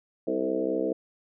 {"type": "harmonic tone with a mistuned harmonic", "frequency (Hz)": 64.7, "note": "C2", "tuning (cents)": -19, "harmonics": [3, 4, 5, 6, 7, 8, 9, 10], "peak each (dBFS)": [-39, -35, -30, -37, -30, -31, -44, -36], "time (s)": [0.27, 0.93], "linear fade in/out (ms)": 5, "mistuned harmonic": 7, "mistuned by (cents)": -29, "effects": []}